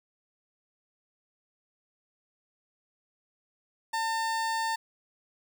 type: tone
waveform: 30% pulse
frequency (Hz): 900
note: A5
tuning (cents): +39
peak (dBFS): -25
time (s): 3.93-4.76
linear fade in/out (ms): 10
effects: none